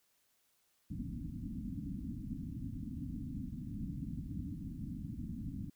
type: low-pass noise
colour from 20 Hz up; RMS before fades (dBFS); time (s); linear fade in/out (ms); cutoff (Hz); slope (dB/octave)
white; -42; 0.9-5.7; 5; 290; 96
effects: white hiss -75 dBFS RMS until 5.75 s